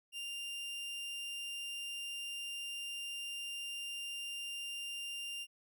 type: tone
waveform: 40% pulse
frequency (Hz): 2794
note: F7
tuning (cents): 0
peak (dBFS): -39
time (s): 0.12-5.47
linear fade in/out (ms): 50
effects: none